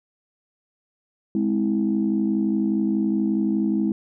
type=chord; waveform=sine; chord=Ab augmented; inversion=none; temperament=just; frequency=207.7 / 259.6 / 324.5 Hz; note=Ab3 / C4 / E4; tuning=0 / -13 / -27 cents; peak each=-21 / -26 / -23 dBFS; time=1.35-3.92 s; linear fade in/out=2 ms; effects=tanh soft clip ceiling -11 dBFS